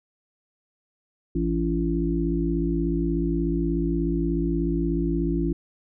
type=harmonic tone; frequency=56.6 Hz; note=A1; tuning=50 cents sharp; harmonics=1 / 3 / 5 / 6; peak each=-27 / -27 / -27 / -27 dBFS; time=1.35-5.53 s; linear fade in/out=5 ms; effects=none